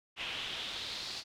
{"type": "noise with band-pass filter sweep", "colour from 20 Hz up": "brown", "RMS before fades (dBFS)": -40, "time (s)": [0.16, 1.24], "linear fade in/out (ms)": 50, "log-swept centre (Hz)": [2800, 4600], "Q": 3.5, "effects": []}